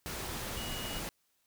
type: tone in noise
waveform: sine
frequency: 2898 Hz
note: F#7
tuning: 37 cents flat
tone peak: -43 dBFS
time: 0.57-0.99 s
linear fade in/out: 0 ms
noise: pink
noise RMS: -39 dBFS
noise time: 0.06-1.09 s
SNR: -7 dB
effects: white hiss -75 dBFS RMS until 1.46 s